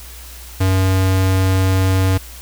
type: tone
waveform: square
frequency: 94.5 Hz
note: F#2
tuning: 37 cents sharp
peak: -13 dBFS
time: 0.6-2.18 s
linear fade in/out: 10 ms
effects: added 60 Hz sine -35 dBFS peak until 2.41 s + white hiss -38 dBFS RMS until 2.41 s